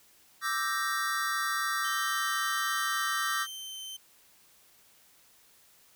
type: chord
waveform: square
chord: E half-diminished seventh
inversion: third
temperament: equal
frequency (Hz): 1174.7 / 1318.5 / 1568 / 1864.7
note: D6 / E6 / G6 / Bb6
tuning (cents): 0 / 0 / 0 / 0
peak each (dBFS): -35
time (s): 0.41-3.47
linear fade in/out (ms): 50
type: tone with vibrato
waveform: sawtooth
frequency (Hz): 3100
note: G7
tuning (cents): -20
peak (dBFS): -36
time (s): 1.84-3.97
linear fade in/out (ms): 10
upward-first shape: triangle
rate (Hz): 1.4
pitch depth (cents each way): 8
effects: white hiss -61 dBFS RMS until 5.95 s